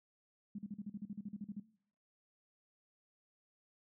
sine tone bursts, 205.7 Hz, G#3, 16 cents flat, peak -40 dBFS, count 14, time 0.55-1.6 s, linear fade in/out 5 ms, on 36 ms, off 42 ms, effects noise-tail reverb RT60 0.6 s tail -19 dB re dry

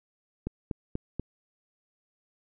click train, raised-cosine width 3 ms, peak -18 dBFS, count 4, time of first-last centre 0.47-1.196 s, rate 4.13 Hz, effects none

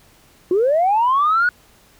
sine linear sweep, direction up, 342.8 to 1480 Hz, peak -12 dBFS, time 0.51-1.49 s, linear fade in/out 2 ms, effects tanh soft clip ceiling -9 dBFS + pink hiss -52 dBFS RMS until 1.99 s

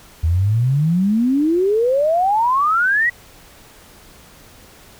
sine exponential sweep, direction up, 77.78 to 1975.5 Hz, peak -13 dBFS, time 0.23-3.1 s, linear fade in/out 10 ms, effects pink hiss -45 dBFS RMS until 4.99 s

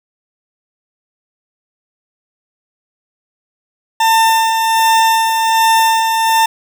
40% pulse tone with tremolo, 898 Hz, A5, 35 cents sharp, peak -7 dBFS, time 4-6.46 s, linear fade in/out 5 ms, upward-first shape sine, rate 1.3 Hz, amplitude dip 40%, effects 8-bit

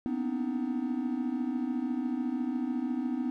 triangle tone cluster, 238.9 / 252.9 / 286.9 / 312.9 Hz, A#3 / B3 / D4 / D#4, +43 / +41 / -40 / +10 cents, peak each -37 / -29 / -36 / -34 dBFS, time 0.06-3.3 s, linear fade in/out 0 ms, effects none

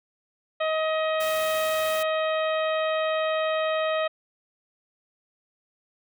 harmonic tone, 631 Hz, D#5, 24 cents sharp, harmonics 1 / 2 / 3 / 4 / 5 / 6, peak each -24 / -30 / -34 / -36 / -38 / -40 dBFS, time 0.6-4.08 s, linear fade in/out 10 ms
white noise, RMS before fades -37 dBFS, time 1.2-2.03 s, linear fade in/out 5 ms
effects none

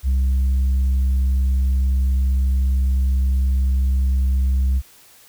sine tone, 65.7 Hz, C2, 8 cents sharp, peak -12 dBFS, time 0.03-4.82 s, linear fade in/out 50 ms, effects tanh soft clip ceiling -14 dBFS + white hiss -49 dBFS RMS until 5.28 s

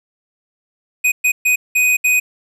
square tone bursts at uneven times, 2496 Hz, D#7, 5 cents sharp, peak -12 dBFS, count 5, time 1.04-1.12 / 1.24-1.32 / 1.45-1.56 / 1.75-1.97 / 2.04-2.2 s, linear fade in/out 10 ms, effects resampled to 32000 Hz + 8-bit

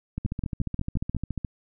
two click trains, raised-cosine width 5 ms, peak -15 / -17 dBFS, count 6 / 19, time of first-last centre 0.26-1.148 / 0.18-1.448 s, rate 5.63 / 14.2 Hz, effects none

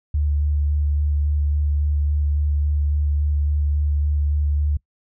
sine tone with vibrato, 73.42 Hz, D2, in tune, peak -17 dBFS, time 0.14-4.77 s, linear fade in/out 5 ms, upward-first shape square, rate 3.6 Hz, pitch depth 11 cents each way, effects noise-tail reverb RT60 0.1 s tail -23 dB re dry

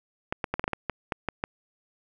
clicks, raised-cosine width 0.5 ms, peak -12 dBFS, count 11, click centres 0.325 / 0.442 / 0.54 / 0.595 / 0.641 / 0.679 / 0.733 / 0.897 / 1.122 / 1.287 / 1.439 s, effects none

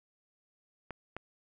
clicks, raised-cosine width 0.5 ms, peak -25 / -24 dBFS, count 2, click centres 0.907 / 1.166 s, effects none

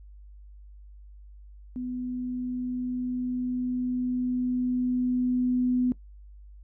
sine tone with level ramp, 250 Hz, B3, 21 cents sharp, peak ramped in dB -30 to -21 dBFS, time 1.76-5.92 s, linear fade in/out 0 ms, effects noise-tail reverb RT60 0.1 s tail -19 dB re dry + added 50 Hz sine -45 dBFS peak until 6.63 s

